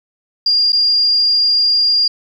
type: tone with dropouts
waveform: sine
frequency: 4809 Hz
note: D8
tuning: 40 cents sharp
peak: -10 dBFS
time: 0.46-2.08 s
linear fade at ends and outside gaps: 5 ms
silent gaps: 0.722-0.729 s
effects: 8-bit